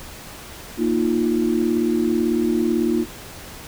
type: chord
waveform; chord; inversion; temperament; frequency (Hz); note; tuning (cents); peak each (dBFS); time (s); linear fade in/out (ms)
sine; Bb suspended fourth; none; equal; 233.1 / 311.1 / 349.2; Bb3 / Eb4 / F4; 0 / 0 / 0; -21 / -22 / -21; 0.77-3.06; 50
effects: pink hiss -38 dBFS RMS until 3.67 s